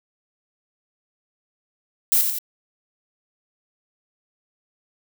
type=noise with echo; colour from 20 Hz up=violet; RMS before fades=-17 dBFS; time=2.12-2.21 s; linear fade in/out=0 ms; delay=88 ms; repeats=2; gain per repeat=-5 dB; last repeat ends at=2.386 s; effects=none